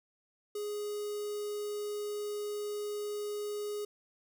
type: tone with notch filter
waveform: square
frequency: 415.3 Hz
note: G#4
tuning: in tune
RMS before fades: -37 dBFS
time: 0.55-3.85 s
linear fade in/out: 5 ms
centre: 1800 Hz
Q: 0.55
effects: none